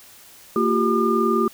sine tone cluster, 227.8 / 353.6 / 393.4 / 1206 Hz, A#3 / F4 / G4 / D6, -40 / +22 / +6 / +46 cents, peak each -22 dBFS, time 0.56-1.48 s, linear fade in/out 2 ms, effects white hiss -47 dBFS RMS until 1.53 s

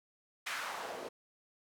white noise with band-pass filter sweep, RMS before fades -41 dBFS, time 0.46-1.09 s, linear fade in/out 10 ms, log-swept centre 1900 to 410 Hz, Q 1.6, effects none

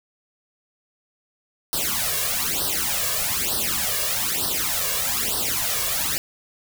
white noise with flanger, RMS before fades -24 dBFS, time 1.73-6.18 s, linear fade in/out 0 ms, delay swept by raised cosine 0.21 to 1.81 ms, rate 1.1 Hz, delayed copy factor +0.95, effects none

